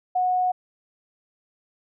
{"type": "tone", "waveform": "sine", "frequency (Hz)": 732, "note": "F#5", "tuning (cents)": -19, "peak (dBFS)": -19, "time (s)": [0.15, 0.52], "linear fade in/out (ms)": 10, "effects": []}